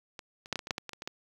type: clicks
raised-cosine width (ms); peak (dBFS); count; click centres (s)
0.2; -24 / -29 / -12 / -14 / -23 / -23 / -11 / -16 / -22 / -25 / -23 / -18; 12; 0.192 / 0.459 / 0.527 / 0.557 / 0.592 / 0.671 / 0.708 / 0.781 / 0.893 / 0.933 / 1.021 / 1.075
effects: high-pass 60 Hz 12 dB/octave + 8-bit